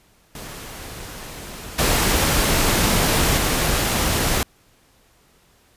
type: noise with level steps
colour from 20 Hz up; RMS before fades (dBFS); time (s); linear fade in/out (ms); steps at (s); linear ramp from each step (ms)
pink; -35 / -18 / -20; 0.35-4.43; 2; 1.78 / 3.37; 10
effects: pink hiss -57 dBFS RMS until 5.76 s + resampled to 32000 Hz